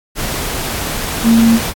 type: tone in noise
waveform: sine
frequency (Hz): 228.6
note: A#3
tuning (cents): -34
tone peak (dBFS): -6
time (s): 1.23-1.6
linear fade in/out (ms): 50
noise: pink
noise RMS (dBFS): -20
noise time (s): 0.15-1.74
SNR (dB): +11
effects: AAC 64 kbps